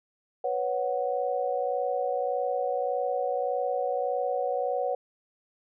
sine chord, B suspended second, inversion none, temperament just, 493.9 / 555.6 / 740.8 Hz, B4 / C#5 / F#5, 0 / +4 / +2 cents, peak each -30 dBFS, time 0.44-4.95 s, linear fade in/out 5 ms, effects none

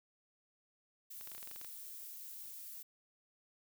violet noise, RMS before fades -49 dBFS, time 1.1-2.83 s, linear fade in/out 10 ms
clicks, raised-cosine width 0.2 ms, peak -34 dBFS, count 11, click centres 1.211 / 1.274 / 1.317 / 1.349 / 1.38 / 1.429 / 1.474 / 1.513 / 1.561 / 1.614 / 1.647 s
effects none

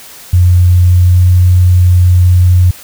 sine tone with pitch glide, 89.2 to 89.92 Hz, F2 to F#2, +37 to -49 cents, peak -3 dBFS, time 0.33-2.71 s, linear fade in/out 5 ms, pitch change +14 cents, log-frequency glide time 0.74-1.15 s, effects white hiss -33 dBFS RMS until 2.83 s

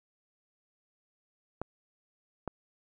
clicks, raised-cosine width 1 ms, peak -20 dBFS, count 2, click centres 1.616 / 2.477 s, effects none

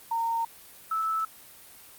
sine tone pair in turn, 918 / 1310.8 Hz, A#5 / E6, -27 / -10 cents, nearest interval tritone, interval 617 cents, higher second, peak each -25 dBFS, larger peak neither, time 0.11-0.45 / 0.91-1.25 s, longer neither, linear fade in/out 5 ms, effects white hiss -50 dBFS RMS until 1.98 s + Opus 32 kbps

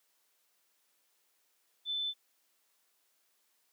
sine tone, 3520 Hz, A7, in tune, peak -32 dBFS, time 1.85-2.14 s, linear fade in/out 50 ms, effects white hiss -74 dBFS RMS until 3.72 s + high-pass 300 Hz 12 dB/octave

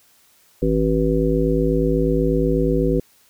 harmonic tone, 54.1 Hz, A1, 29 cents flat, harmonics 1 / 3 / 5 / 7 / 9, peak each -22 / -22 / -22 / -22 / -22 dBFS, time 0.62-3 s, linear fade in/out 5 ms, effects white hiss -56 dBFS RMS until 3.29 s

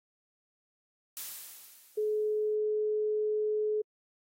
blue noise with exponential decay, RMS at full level -37 dBFS, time 1.17-2.55 s, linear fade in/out 0 ms, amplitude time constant 300 ms
sine tone, 426.3 Hz, G#4, 45 cents sharp, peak -27 dBFS, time 1.97-3.82 s, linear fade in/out 10 ms
effects AAC 48 kbps

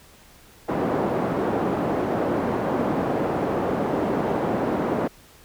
pink band-pass noise, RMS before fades -24 dBFS, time 0.68-5.08 s, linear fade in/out 10 ms, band 230 to 750 Hz, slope 12 dB/octave, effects pink hiss -51 dBFS RMS until 5.44 s

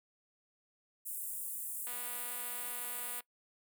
pink high-pass noise, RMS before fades -41 dBFS, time 1.05-3.21 s, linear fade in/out 20 ms, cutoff 8400 Hz, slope 48 dB/octave
click train, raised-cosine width 0.3 ms, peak -33 dBFS, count 327, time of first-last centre 1.87-3.206 s, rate 244 Hz
effects noise-tail reverb RT60 0.1 s tail -21 dB re dry + high-pass 400 Hz 12 dB/octave

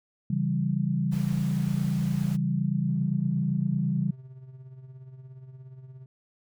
sine chord, C# diminished, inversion none, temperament equal with one note detuned, 138.59 / 166.25 / 196 Hz, C#3 / E3 / G3, 0 / +15 / 0 cents, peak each -28 dBFS, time 0.3-4.11 s, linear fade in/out 5 ms
pink noise, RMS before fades -45 dBFS, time 1.11-2.37 s, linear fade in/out 20 ms
triangle tone with tremolo, 130.4 Hz, C3, 5 cents flat, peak -38 dBFS, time 2.89-6.06 s, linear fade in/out 2 ms, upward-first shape triangle, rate 17 Hz, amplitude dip 65%
effects none

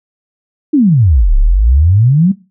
sine exponential two-way sweep, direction down then up, 321.2 to 32.49 to 199.4 Hz, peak -5 dBFS, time 0.73-2.32 s, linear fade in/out 10 ms, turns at 1.36 s, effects noise-tail reverb RT60 0.3 s tail -20 dB re dry

